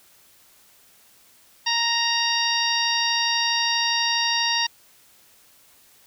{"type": "harmonic tone", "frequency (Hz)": 932.3, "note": "A#5", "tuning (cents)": 0, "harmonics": [1, 2, 3, 4, 5, 6], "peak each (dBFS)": [-27, -27, -27, -27, -27, -27], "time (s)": [1.66, 4.67], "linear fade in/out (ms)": 10, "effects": ["white hiss -55 dBFS RMS until 6.06 s"]}